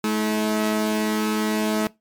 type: tone pair together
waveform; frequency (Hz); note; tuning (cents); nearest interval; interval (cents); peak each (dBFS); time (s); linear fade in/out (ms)
sawtooth; 215.2 / 322.4; A3 / E4; -38 / -38; perfect fifth; 700; -17 / -23; 0.04-1.87; 2
effects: noise-tail reverb RT60 0.2 s tail -21 dB re dry + MP3 96 kbps